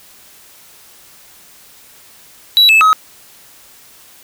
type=tone with pitch steps; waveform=triangle; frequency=3915 / 2615 / 1273 Hz; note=B7 / E7 / D#6; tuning=-16 / -15 / +39 cents; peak=-4 dBFS; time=2.57-2.93 s; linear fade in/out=0 ms; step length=120 ms; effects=white hiss -43 dBFS RMS until 4.23 s